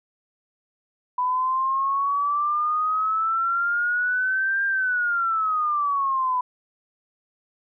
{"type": "exponential two-way sweep", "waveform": "sine", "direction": "up then down", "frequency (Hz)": [992, 1600, 992], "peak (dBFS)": -20, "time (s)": [1.18, 6.41], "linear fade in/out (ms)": 5, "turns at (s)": 4.65, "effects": []}